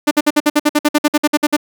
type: tone bursts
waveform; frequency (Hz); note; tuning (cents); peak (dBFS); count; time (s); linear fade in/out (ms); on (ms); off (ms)
sawtooth; 297.6; D4; +23; -5; 16; 0.07-1.567; 10; 42; 55
effects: none